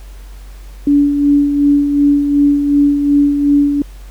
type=tone with tremolo; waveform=sine; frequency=286.9 Hz; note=D4; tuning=40 cents flat; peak=-6 dBFS; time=0.87-3.82 s; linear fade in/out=2 ms; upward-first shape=sine; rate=2.7 Hz; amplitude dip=50%; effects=added 47 Hz sine -30 dBFS peak until 4.1 s + pink hiss -45 dBFS RMS until 4.1 s